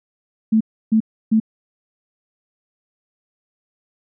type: tone bursts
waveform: sine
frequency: 220.2 Hz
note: A3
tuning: 2 cents sharp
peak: -11 dBFS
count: 3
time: 0.52-1.401 s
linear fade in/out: 10 ms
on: 87 ms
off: 310 ms
effects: none